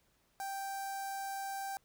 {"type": "tone with notch filter", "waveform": "sawtooth", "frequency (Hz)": 784, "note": "G5", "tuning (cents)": 0, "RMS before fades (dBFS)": -40, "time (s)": [0.4, 1.77], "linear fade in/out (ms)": 0, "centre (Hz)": 2900, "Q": 0.62, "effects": ["pink hiss -73 dBFS RMS until 1.84 s"]}